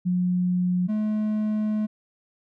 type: tone pair in turn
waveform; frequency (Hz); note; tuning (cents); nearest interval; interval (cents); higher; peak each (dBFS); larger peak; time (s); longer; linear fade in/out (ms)
sine / triangle; 180 / 213.7; F#3 / G#3; -47 / +50; minor third; 297; second; -20; neither; 0.05-0.88 / 0.88-1.87; second; 20
effects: none